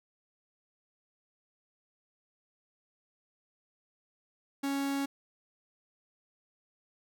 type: tone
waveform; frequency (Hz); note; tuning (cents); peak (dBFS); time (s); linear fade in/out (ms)
45% pulse; 277.2; C#4; 0; -30; 4.63-5.06; 10
effects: none